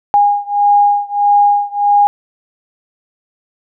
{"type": "beating tone pair", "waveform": "sine", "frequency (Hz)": [817, 818.6], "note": ["G#5", "G#5"], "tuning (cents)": [-29, -25], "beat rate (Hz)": 1.6, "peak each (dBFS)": [-11, -12], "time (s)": [0.14, 2.07], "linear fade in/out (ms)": 0, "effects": []}